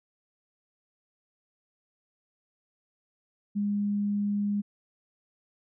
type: tone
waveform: sine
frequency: 204.4 Hz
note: G#3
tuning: 27 cents flat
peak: -25 dBFS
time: 3.55-4.62 s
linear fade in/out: 20 ms
effects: none